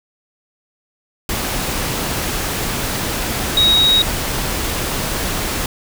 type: tone in noise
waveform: sine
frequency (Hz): 3796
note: A#7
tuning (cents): +31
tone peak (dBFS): -10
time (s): 3.57-4.02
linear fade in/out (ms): 2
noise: pink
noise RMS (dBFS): -21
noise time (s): 1.29-5.66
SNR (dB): +8
effects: none